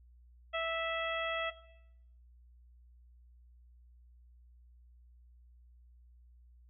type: harmonic tone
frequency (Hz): 657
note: E5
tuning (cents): -6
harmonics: 1 / 2 / 3 / 4 / 5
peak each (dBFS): -35 / -38 / -40 / -41 / -42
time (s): 0.53-1.51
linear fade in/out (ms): 20
effects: noise-tail reverb RT60 0.8 s tail -17 dB re dry + added 60 Hz sine -57 dBFS peak until 6.69 s